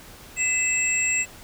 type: tone cluster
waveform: sine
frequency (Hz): 2014 / 2630 / 7620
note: B6 / E7 / A#8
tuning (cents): +33 / -5 / +37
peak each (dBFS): -30 / -23 / -24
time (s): 0.36-1.26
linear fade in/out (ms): 50
effects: pink hiss -45 dBFS RMS until 1.43 s